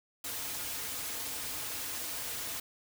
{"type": "noise with comb filter", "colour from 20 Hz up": "white", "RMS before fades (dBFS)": -38, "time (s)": [0.24, 2.6], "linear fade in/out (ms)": 5, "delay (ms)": 5.2, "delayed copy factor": -0.7, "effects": []}